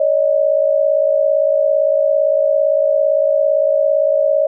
sine tone pair together, 562.3 / 620 Hz, C#5 / D#5, +25 / -6 cents, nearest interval major second, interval 169 cents, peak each -14 dBFS, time 0-4.47 s, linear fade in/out 5 ms, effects none

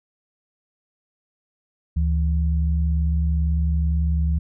sine tone pair together, 73.42 / 164.82 Hz, D2 / E3, 0 / 0 cents, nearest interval octave + major second, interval 1400 cents, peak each -18 / -26 dBFS, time 1.96-4.39 s, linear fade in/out 10 ms, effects none

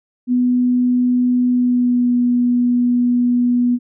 sine tone with pitch glide, 247.8 to 244.1 Hz, B3 to B3, +6 to -20 cents, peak -12 dBFS, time 0.27-3.79 s, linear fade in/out 50 ms, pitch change -26 cents, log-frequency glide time 1.5-2.14 s, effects none

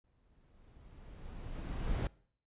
brown noise with exponential growth, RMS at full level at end -32 dBFS, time 0.04-2.07 s, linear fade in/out 1 ms, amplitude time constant 440 ms, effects noise-tail reverb RT60 0.6 s tail -23 dB re dry + resampled to 8000 Hz

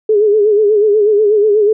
sine tone with vibrato, 420 Hz, G#4, 19 cents sharp, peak -7 dBFS, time 0.09-1.73 s, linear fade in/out 5 ms, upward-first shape sine, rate 8.2 Hz, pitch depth 72 cents each way, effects none

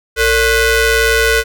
sawtooth ring-modulated tone, 512 Hz, C5, 38 cents flat, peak -3 dBFS, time 0.16-1.44 s, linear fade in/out 50 ms, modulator 965 Hz, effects none

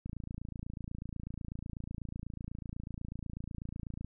click train, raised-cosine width 5 ms, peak -28 dBFS, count 113, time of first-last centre 0.06-4.046 s, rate 28.1 Hz, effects none

